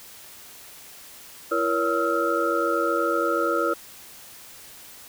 sine tone cluster, 336.2 / 474.8 / 563 / 1285 / 1378 Hz, E4 / A#4 / C#5 / E6 / F6, +34 / +32 / +27 / -45 / -24 cents, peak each -27 dBFS, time 1.51-3.74 s, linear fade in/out 10 ms, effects white hiss -45 dBFS RMS until 5.08 s

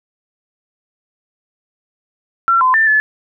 sine tone with pitch steps, 1358 / 1025 / 1782 / 1727 Hz, F6 / C6 / A6 / A6, -49 / -36 / +22 / -33 cents, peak -9 dBFS, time 2.48-3 s, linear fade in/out 0 ms, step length 130 ms, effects none

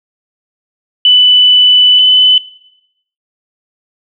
sine tone pair in turn, 2988 / 3012 Hz, F#7 / F#7, +16 / +30 cents, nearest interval unison, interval 14 cents, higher second, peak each -3 dBFS, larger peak neither, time 1.05-1.99 / 1.99-2.38 s, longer first, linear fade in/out 2 ms, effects noise-tail reverb RT60 0.8 s tail -19 dB re dry

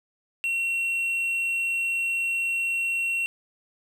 triangle tone, 2728 Hz, F7, 41 cents flat, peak -22 dBFS, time 0.44-3.26 s, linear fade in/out 0 ms, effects none

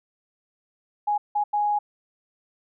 sine tone bursts at uneven times, 830.6 Hz, G#5, in tune, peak -20 dBFS, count 3, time 1.07-1.18 / 1.35-1.44 / 1.53-1.79 s, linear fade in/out 10 ms, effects none

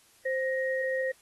sine tone pair together, 523.3 / 1875.6 Hz, C5 / A#6, 0 / +10 cents, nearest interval octave + minor seventh, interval 2210 cents, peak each -28 / -32 dBFS, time 0.25-1.12 s, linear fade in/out 10 ms, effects white hiss -61 dBFS RMS until 1.21 s + AAC 32 kbps

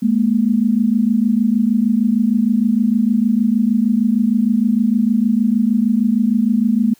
sine tone pair together, 210.8 / 237.3 Hz, G#3 / A#3, +26 / +31 cents, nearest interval major second, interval 205 cents, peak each -15 dBFS, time 0.02-6.94 s, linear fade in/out 10 ms, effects white hiss -53 dBFS RMS until 6.99 s

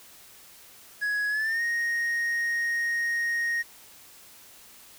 triangle tone with pitch glide, 1673 to 1867.1 Hz, G#6 to A#6, +12 to +2 cents, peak -23 dBFS, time 1.01-3.63 s, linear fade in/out 20 ms, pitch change +190 cents, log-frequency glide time 1.29-1.62 s, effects white hiss -51 dBFS RMS until 4.98 s

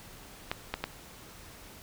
clicks, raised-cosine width 0.3 ms, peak -14 dBFS, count 3, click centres 0.515 / 0.74 / 0.84 s, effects pink hiss -50 dBFS RMS until 1.82 s

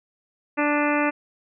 harmonic tone with a mistuned harmonic, 293.7 Hz, D4, in tune, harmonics 1 / 2 / 3 / 4 / 5 / 6 / 7 / 8 / 9, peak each -23 / -26 / -28 / -29 / -30 / -31 / -31 / -32 / -33 dBFS, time 0.57-1.11 s, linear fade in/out 20 ms, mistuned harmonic 8, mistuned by +40 cents, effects none

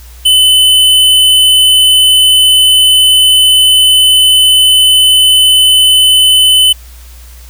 square tone, 3023 Hz, F#7, 36 cents sharp, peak -4 dBFS, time 0.25-6.73 s, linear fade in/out 10 ms, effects added 60 Hz sine -30 dBFS peak until 7.49 s + white hiss -39 dBFS RMS until 7.49 s

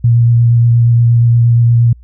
sine tone with vibrato, 118 Hz, A#2, 22 cents sharp, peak -5 dBFS, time 0.04-1.93 s, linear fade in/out 5 ms, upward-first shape sine, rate 8.5 Hz, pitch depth 14 cents each way, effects added 60 Hz sine -35 dBFS peak until 2.03 s

